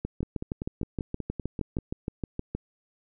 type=two click trains; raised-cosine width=3 ms; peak=-17 / -19 dBFS; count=17 / 9; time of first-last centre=0.05-2.55 / 0.23-1.786 s; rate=6.4 / 5.14 Hz; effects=none